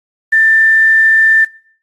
sine tone with quantisation, 1781 Hz, A6, 21 cents sharp, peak -6 dBFS, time 0.32-1.45 s, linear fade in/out 10 ms, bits 6, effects noise-tail reverb RT60 0.6 s tail -24 dB re dry + AAC 32 kbps

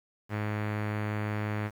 sawtooth tone with low-pass filter, 105.5 Hz, G#2, 28 cents sharp, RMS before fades -32 dBFS, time 0.29-1.71 s, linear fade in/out 50 ms, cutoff 2000 Hz, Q 2, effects 9-bit

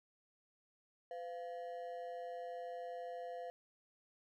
triangle ring-modulated tone, 601 Hz, D5, 40 cents sharp, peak -38 dBFS, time 1.11-3.5 s, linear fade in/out 0 ms, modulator 93.9 Hz, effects none

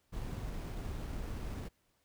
brown noise with sample-and-hold, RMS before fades -40 dBFS, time 0.12-1.69 s, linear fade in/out 20 ms, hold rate 7350 Hz, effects pink hiss -75 dBFS RMS until 2.04 s

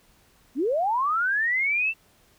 sine linear sweep, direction up, 233.1 to 2708 Hz, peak -21 dBFS, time 0.55-1.94 s, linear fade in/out 50 ms, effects pink hiss -60 dBFS RMS until 2.38 s

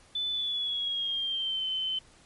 sine tone with pitch glide, 3500 to 3065 Hz, A7 to G7, -10 to -40 cents, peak -28 dBFS, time 0.15-1.99 s, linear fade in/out 5 ms, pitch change -230 cents, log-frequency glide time 0.31-1.65 s, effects pink hiss -58 dBFS RMS until 2.25 s + MP3 48 kbps

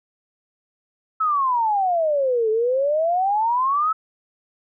sine exponential two-way sweep, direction down then up, 1314 to 429.1 to 1314 Hz, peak -17 dBFS, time 1.2-3.93 s, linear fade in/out 10 ms, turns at 2.5 s, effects none

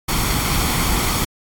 pink noise with comb filter, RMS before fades -19 dBFS, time 0.08-1.25 s, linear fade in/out 10 ms, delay 0.9 ms, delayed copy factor +0.5, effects AAC 64 kbps

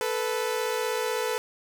sawtooth tone pair together, 439.1 / 495.1 Hz, A4 / B4, -4 / +4 cents, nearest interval major second, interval 208 cents, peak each -25 dBFS, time 0.01-1.38 s, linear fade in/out 0 ms, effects none

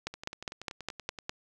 two click trains, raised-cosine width 0.2 ms, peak -24 / -16 dBFS, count 12 / 7, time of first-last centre 0.14-1.188 / 0.07-1.294 s, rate 10.5 / 4.9 Hz, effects none

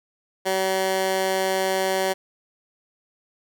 15% pulse tone with high-pass filter, 190 Hz, F#3, 46 cents sharp, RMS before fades -23 dBFS, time 0.45-2.14 s, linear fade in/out 20 ms, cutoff 430 Hz, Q 0.9, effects none

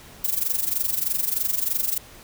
violet noise with amplitude modulation, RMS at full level -21 dBFS, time 0.24-1.98 s, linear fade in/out 5 ms, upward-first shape sine, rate 23.2 Hz, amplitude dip 80%, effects pink hiss -46 dBFS RMS until 2.23 s

